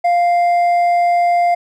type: tone with hard clipping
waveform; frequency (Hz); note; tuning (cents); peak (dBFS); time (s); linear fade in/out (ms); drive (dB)
sine; 698.5; F5; 0; -12; 0.04-1.55; 10; 4
effects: none